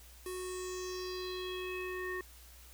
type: tone with low-pass filter sweep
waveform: square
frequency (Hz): 367.4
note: F#4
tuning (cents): -12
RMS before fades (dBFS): -40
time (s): 0.26-2.21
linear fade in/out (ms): 2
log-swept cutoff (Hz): 11000 to 1700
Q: 4.9
effects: added 60 Hz sine -55 dBFS peak until 2.73 s + white hiss -58 dBFS RMS until 2.73 s